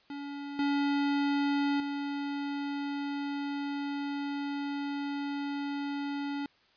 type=tone with level steps; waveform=square; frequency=283.9 Hz; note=C#4; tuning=41 cents sharp; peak=-38 / -27 / -33 dBFS; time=0.1-6.46 s; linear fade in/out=2 ms; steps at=0.59 / 1.8 s; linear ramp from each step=2 ms; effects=white hiss -65 dBFS RMS until 6.76 s + resampled to 11025 Hz

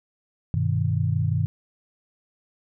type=chord; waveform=sine; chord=G augmented; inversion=none; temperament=equal; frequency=98 / 123.47 / 155.56 Hz; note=G2 / B2 / D#3; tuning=0 / 0 / 0 cents; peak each=-24 / -25 / -25 dBFS; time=0.54-1.46 s; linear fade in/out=0 ms; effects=none

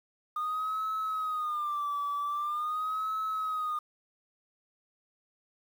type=tone with vibrato; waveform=sine; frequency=1220 Hz; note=D#6; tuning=34 cents flat; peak=-28 dBFS; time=0.36-3.79 s; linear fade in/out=5 ms; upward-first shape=sine; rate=0.44 Hz; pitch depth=100 cents each way; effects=tanh soft clip ceiling -27 dBFS + 9-bit

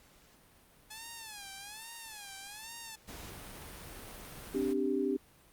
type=tone with vibrato; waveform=5% pulse; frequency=851 Hz; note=G#5; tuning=42 cents sharp; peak=-32 dBFS; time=0.9-2.96 s; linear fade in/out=10 ms; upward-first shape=sine; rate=1.2 Hz; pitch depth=150 cents each way
type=noise; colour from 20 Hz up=pink; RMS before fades=-47 dBFS; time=3.07-4.74 s; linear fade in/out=20 ms
type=chord; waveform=sine; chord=C suspended second; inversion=none; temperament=equal; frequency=261.6 / 293.7 / 392 Hz; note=C4 / D4 / G4; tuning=0 / 0 / 0 cents; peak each=-34 / -34 / -32 dBFS; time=4.54-5.17 s; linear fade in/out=10 ms
effects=pink hiss -62 dBFS RMS until 5.52 s + Opus 48 kbps

